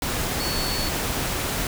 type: tone in noise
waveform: sine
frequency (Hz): 4435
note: C#8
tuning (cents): 0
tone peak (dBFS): -29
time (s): 0.4-0.89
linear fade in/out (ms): 2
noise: pink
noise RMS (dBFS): -26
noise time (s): 0.02-1.67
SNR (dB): -6
effects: none